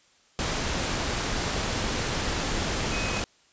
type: tone in noise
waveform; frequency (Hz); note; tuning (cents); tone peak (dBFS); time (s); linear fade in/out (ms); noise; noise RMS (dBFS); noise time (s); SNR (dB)
sine; 2523; D#7; +23; -34; 2.92-3.2; 0; pink; -28; 0.39-3.24; -9
effects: white hiss -61 dBFS RMS until 3.52 s + resampled to 16000 Hz